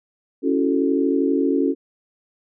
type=chord; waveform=sine; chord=F# minor seventh; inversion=second; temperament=equal; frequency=277.2 / 329.6 / 370 / 440 Hz; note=C#4 / E4 / F#4 / A4; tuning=0 / 0 / 0 / 0 cents; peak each=-19 / -25 / -23 / -24 dBFS; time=0.42-1.75 s; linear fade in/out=50 ms; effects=none